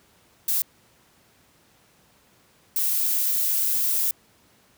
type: noise bursts at uneven times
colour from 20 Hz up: violet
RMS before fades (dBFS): -23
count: 2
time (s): 0.48-0.62 / 2.76-4.11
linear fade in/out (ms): 2
effects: pink hiss -59 dBFS RMS until 4.77 s + high-pass 80 Hz 12 dB/octave